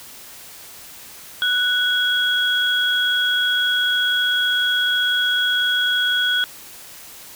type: tone pair together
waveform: sine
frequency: 1480 / 3322 Hz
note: F#6 / G#7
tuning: 0 / 0 cents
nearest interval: octave + major second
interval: 1400 cents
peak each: -19 dBFS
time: 1.42-6.44 s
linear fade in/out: 0 ms
effects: white hiss -40 dBFS RMS until 7.35 s